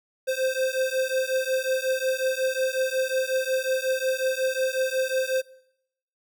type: beating tone pair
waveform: square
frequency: 519 / 524.5 Hz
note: C5 / C5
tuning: -14 / +4 cents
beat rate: 5.5 Hz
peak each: -27 dBFS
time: 0.27-5.42 s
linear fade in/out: 20 ms
effects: noise-tail reverb RT60 0.8 s tail -22 dB re dry